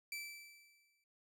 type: tone with exponential decay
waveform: sawtooth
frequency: 2325 Hz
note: D7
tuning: 18 cents flat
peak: -37 dBFS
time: 0.12-1.04 s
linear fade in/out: 2 ms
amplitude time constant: 200 ms
effects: none